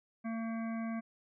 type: harmonic tone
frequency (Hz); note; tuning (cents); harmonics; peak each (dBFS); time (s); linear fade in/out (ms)
226.5; A#3; -50; 1 / 3 / 5 / 7 / 9 / 10; -35 / -45 / -49 / -52 / -54 / -55; 0.24-1.01; 20
effects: none